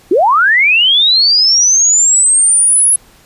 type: linear sweep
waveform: sine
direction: up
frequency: 311.1 to 10680 Hz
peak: -6 dBFS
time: 0.11-2.96 s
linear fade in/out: 5 ms
effects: pink hiss -45 dBFS RMS until 3.25 s + resampled to 32000 Hz